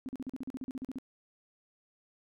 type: tone bursts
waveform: sine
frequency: 260 Hz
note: C4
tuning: 11 cents flat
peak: -35 dBFS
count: 14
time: 0.06-0.985 s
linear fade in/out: 0 ms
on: 28 ms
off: 41 ms
effects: none